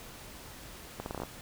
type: accelerating click train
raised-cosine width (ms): 1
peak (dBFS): -22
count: 8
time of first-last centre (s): 1-1.235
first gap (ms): 61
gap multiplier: 0.79
effects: pink hiss -48 dBFS RMS until 1.41 s